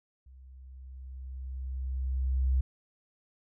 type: tone with level ramp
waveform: sine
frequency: 65 Hz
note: C2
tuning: 11 cents flat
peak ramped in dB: -50 to -22 dBFS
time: 0.26-2.61 s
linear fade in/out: 5 ms
effects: none